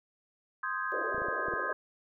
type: chord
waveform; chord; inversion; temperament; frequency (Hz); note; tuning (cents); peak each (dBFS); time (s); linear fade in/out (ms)
sine; Ab major seventh; first; equal; 1046.5 / 1244.5 / 1568 / 1661.2; C6 / Eb6 / G6 / Ab6; 0 / 0 / 0 / 0; -37; 0.63-1.73; 5
type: band-pass noise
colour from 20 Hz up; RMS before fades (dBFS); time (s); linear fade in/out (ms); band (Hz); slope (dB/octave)
pink; -38; 0.92-1.73; 0; 360 to 660; 48
type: clicks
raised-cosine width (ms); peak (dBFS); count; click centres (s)
2; -29; 6; 1.146 / 1.181 / 1.219 / 1.285 / 1.484 / 1.537
effects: none